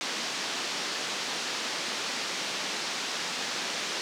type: band-pass noise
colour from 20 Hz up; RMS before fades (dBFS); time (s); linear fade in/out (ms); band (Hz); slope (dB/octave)
white; -33; 0.01-4.01; 0; 180 to 5800; 24
effects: none